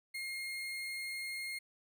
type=tone; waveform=35% pulse; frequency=2136 Hz; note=C7; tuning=35 cents sharp; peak=-37 dBFS; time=0.14-1.59 s; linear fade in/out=10 ms; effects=none